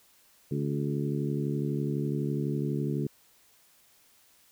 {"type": "harmonic tone with a mistuned harmonic", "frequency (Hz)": 72, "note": "D2", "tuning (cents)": -34, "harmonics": [2, 3, 4, 5, 6], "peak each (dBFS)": [-30, -34, -35, -36, -39], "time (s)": [0.51, 3.07], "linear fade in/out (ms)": 5, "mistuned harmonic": 6, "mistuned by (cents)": -25, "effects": ["white hiss -62 dBFS RMS until 4.51 s"]}